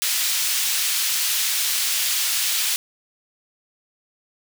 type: high-pass noise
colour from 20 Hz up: pink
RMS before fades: -22 dBFS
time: 0.02-2.76 s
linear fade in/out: 0 ms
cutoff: 3000 Hz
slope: 12 dB/octave
effects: none